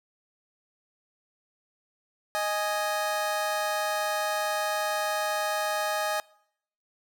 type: tone pair together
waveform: 25% pulse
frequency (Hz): 622.3 / 830.7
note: D#5 / G#5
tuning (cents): 0 / 0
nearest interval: perfect fourth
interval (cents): 500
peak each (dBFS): -25 / -26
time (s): 2.35-6.2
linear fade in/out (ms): 0
effects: noise-tail reverb RT60 0.7 s tail -24 dB re dry